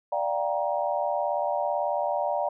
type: chord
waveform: sine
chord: G minor seventh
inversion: second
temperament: just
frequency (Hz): 588 / 705.6 / 784 / 940.8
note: D5 / F5 / G5 / Bb5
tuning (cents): +2 / +18 / 0 / +16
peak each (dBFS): -28 / -30 / -31 / -31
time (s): 0.12-2.49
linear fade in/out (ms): 5
effects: none